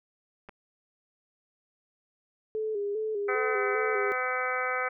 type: clicks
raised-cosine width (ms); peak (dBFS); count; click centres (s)
0.5; -31; 2; 0.488 / 0.493
type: tone with vibrato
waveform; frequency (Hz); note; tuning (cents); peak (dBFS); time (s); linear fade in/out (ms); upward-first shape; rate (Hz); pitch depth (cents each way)
sine; 420.3; G#4; +21; -28; 2.55-4.12; 0; square; 2.5; 59
type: harmonic tone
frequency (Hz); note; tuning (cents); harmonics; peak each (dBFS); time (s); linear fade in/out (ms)
253.8; B3; +47; 2 / 3 / 4 / 5 / 6 / 7 / 8 / 9; -34 / -37 / -43 / -32 / -34 / -42 / -35 / -37; 3.28-4.89; 10
effects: none